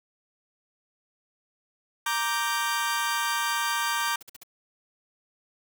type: chord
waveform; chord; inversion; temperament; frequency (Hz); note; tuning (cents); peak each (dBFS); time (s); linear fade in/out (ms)
sawtooth; G minor; first; equal; 932.3 / 1174.7 / 1568; Bb5 / D6 / G6; 0 / 0 / 0; -26; 2.06-4.16; 5
type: noise bursts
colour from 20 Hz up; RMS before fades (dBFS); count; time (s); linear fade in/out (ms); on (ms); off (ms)
white; -44; 7; 4-4.434; 5; 20; 49
effects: none